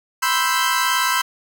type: chord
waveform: sawtooth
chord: C major seventh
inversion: third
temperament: equal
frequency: 987.8 / 1046.5 / 1318.5 / 1568 Hz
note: B5 / C6 / E6 / G6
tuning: 0 / 0 / 0 / 0 cents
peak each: -19 dBFS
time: 0.22-1.22 s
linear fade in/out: 10 ms
effects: none